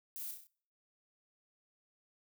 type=noise with echo; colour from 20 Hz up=violet; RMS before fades=-44 dBFS; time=0.16-0.31 s; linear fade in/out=0 ms; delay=32 ms; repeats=5; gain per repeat=-4 dB; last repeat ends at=0.47 s; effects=noise-tail reverb RT60 0.5 s tail -23 dB re dry